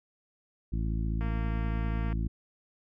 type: harmonic tone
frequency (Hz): 55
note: A1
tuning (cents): 0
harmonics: 1 / 2 / 3 / 4 / 5 / 6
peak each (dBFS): -29 / -35 / -37 / -40 / -44 / -45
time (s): 0.72-2.28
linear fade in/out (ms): 10
type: click train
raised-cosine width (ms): 0.5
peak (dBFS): -29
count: 212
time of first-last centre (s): 1.21-2.127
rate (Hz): 230
effects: none